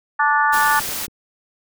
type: harmonic tone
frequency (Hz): 292.5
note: D4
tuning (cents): -7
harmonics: 3 / 4 / 5 / 6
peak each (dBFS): -18 / -19 / -20 / -21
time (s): 0.19-0.8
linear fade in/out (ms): 10
type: noise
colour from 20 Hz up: white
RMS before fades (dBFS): -26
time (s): 0.52-1.07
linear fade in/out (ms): 20
type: clicks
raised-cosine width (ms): 3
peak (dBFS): -24 / -26 / -32 / -28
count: 4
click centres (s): 0.804 / 0.889 / 1.028 / 1.081
effects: none